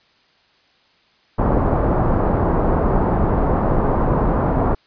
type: low-pass noise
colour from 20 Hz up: pink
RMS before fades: -17 dBFS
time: 1.38-4.75 s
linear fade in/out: 10 ms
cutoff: 1100 Hz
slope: 24 dB/octave
effects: white hiss -57 dBFS RMS until 4.86 s + resampled to 11025 Hz